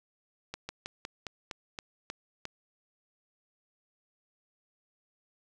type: slowing click train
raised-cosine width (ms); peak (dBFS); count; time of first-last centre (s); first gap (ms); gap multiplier
0.2; -20; 9; 0.54-2.454; 150; 1.13
effects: none